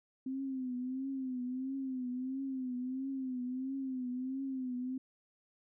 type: tone with vibrato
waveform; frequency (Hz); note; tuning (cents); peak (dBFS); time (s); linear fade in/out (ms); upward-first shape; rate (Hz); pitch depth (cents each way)
sine; 259.3; C4; -15; -35; 0.26-4.98; 5; triangle; 1.5; 90
effects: none